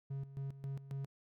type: tone with tremolo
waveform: triangle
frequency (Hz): 137.2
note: C#3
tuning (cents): -17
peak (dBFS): -36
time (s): 0.1-1.06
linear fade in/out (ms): 10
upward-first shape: square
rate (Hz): 3.7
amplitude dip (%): 75
effects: none